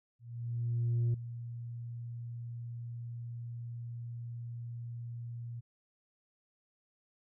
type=tone with ADSR envelope; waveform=sine; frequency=118.3 Hz; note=A#2; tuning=26 cents sharp; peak=-24 dBFS; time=0.19-5.61 s; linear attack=950 ms; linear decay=5 ms; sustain=-15 dB; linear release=19 ms; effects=tanh soft clip ceiling -26 dBFS